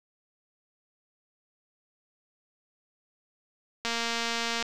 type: click train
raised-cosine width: 0.2 ms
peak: -13 dBFS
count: 181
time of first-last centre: 3.85-4.626 s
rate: 232 Hz
effects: none